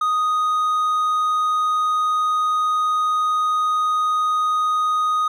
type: tone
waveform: triangle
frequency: 1244.5 Hz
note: D#6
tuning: in tune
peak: -15 dBFS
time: 0.01-5.28 s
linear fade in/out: 5 ms
effects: none